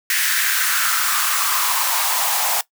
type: noise with high-pass filter sweep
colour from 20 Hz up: white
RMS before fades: -19 dBFS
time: 0.1-2.61 s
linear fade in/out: 2 ms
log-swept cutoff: 1800 to 750 Hz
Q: 3.9
effects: noise-tail reverb RT60 0.1 s tail -18 dB re dry